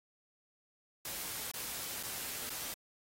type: noise with dropouts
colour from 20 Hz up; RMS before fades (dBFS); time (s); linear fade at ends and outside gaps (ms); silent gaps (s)
white; -41; 1.05-2.74; 2; 1.515-1.539 / 2.029-2.033 / 2.496-2.502
effects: AAC 48 kbps